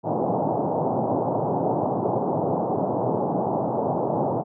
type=band-pass noise; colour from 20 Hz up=white; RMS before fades=-24 dBFS; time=0.03-4.44 s; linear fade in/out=50 ms; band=110 to 880 Hz; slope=48 dB/octave; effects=none